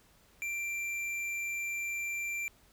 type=tone with tanh clipping; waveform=sine; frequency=2359 Hz; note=D7; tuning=7 cents sharp; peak=-35 dBFS; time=0.42-2.48 s; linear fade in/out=0 ms; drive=12 dB; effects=added 50 Hz sine -69 dBFS peak until 2.72 s + pink hiss -64 dBFS RMS until 2.72 s